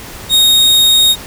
40% pulse tone, 3729 Hz, A#7, in tune, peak -5 dBFS, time 0.29-1.16 s, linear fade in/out 50 ms, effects pink hiss -30 dBFS RMS until 1.26 s

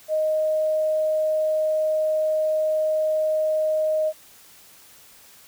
sine tone, 622.3 Hz, D#5, in tune, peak -19 dBFS, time 0.08-4.13 s, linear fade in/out 50 ms, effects white hiss -50 dBFS RMS until 5.47 s

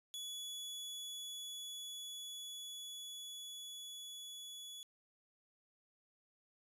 sawtooth tone with level ramp, 3400 Hz, G#7, 40 cents sharp, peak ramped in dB -40 to -45 dBFS, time 0.14-4.83 s, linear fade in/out 0 ms, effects resampled to 32000 Hz

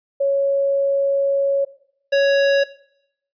sine / square tone pair in turn, 554.4 / 556.8 Hz, C#5 / C#5, 0 / +8 cents, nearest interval unison, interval 8 cents, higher second, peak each -15 / -14 dBFS, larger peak second, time 0.2-1.65 / 2.12-2.64 s, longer first, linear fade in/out 10 ms, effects noise-tail reverb RT60 0.7 s tail -18 dB re dry + resampled to 11025 Hz

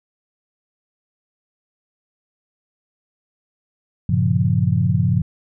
sine chord, G half-diminished seventh, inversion none, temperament equal, 98 / 116.54 / 138.59 / 174.61 Hz, G2 / Bb2 / Db3 / F3, 0 / 0 / 0 / 0 cents, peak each -20 dBFS, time 4.09-5.22 s, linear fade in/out 5 ms, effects none

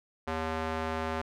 square tone with band-pass filter, 80 Hz, D#2, 49 cents sharp, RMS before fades -33 dBFS, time 0.27-1.22 s, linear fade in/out 10 ms, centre 1000 Hz, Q 0.72, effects none

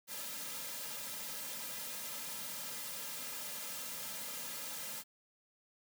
white noise with comb filter, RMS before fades -43 dBFS, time 0.07-5.04 s, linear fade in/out 50 ms, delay 2.7 ms, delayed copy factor -0.9, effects high-pass 150 Hz 12 dB/octave

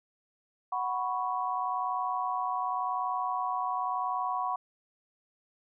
sine chord, F# suspended fourth, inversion none, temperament equal, 740 / 987.8 / 1108.7 Hz, F#5 / B5 / C#6, 0 / 0 / 0 cents, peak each -33 dBFS, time 0.72-4.56 s, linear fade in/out 5 ms, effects none

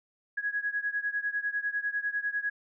sine beating tone pair, 1661.2 / 1671.2 Hz, G#6 / G#6, 0 / +10 cents, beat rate 10 Hz, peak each -31 / -33 dBFS, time 0.37-2.5 s, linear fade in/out 10 ms, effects none

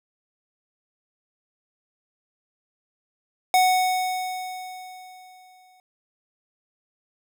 square tone with exponential decay, 740 Hz, F#5, in tune, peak -15 dBFS, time 3.54-5.8 s, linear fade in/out 1 ms, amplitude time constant 490 ms, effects none

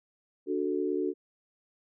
sine chord, D major, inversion none, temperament equal, 293.7 / 370 / 440 Hz, D4 / F#4 / A4, 0 / 0 / 0 cents, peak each -32 / -30 / -33 dBFS, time 0.46-1.14 s, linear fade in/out 50 ms, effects none

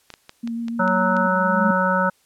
clicks, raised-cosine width 0.2 ms, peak -20 dBFS, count 7, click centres 0.103 / 0.139 / 0.294 / 0.475 / 0.683 / 0.878 / 1.167 s
sine tone with vibrato, 232 Hz, A#3, 8 cents flat, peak -24 dBFS, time 0.43-1.28 s, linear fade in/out 10 ms, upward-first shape sine, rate 7 Hz, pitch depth 15 cents each way
harmonic tone, 185.6 Hz, F#3, 6 cents sharp, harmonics 1 / 3 / 5 / 7 / 8, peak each -23 / -23 / -23 / -23 / -23 dBFS, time 0.79-2.1 s, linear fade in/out 10 ms
sine tone with exponential growth, 210 Hz, G#3, 19 cents sharp, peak -16 dBFS, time 0.92-1.71 s, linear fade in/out 5 ms, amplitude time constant 170 ms
effects white hiss -61 dBFS RMS until 2.25 s + low-pass 12000 Hz 12 dB/octave

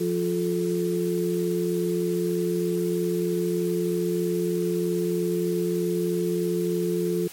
sine tone cluster, 174.9 / 352.2 / 435.4 Hz, F3 / F4 / A4, +3 / +15 / -18 cents, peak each -27 / -25 / -28 dBFS, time 0-7.28 s, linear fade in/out 10 ms, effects white hiss -43 dBFS RMS until 7.32 s + MP3 64 kbps

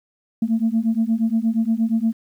sine beating tone pair, 221.4 / 229.9 Hz, A3 / A#3, +11 / -24 cents, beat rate 8.5 Hz, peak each -19 dBFS, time 0.42-2.13 s, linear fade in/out 5 ms, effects tanh soft clip ceiling -11 dBFS + 9-bit

